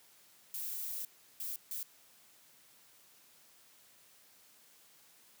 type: noise bursts at uneven times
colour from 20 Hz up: violet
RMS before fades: -40 dBFS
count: 3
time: 0.54-1.05 / 1.4-1.56 / 1.71-1.83 s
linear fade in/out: 2 ms
effects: white hiss -63 dBFS RMS until 5.4 s + high-pass 100 Hz 12 dB/octave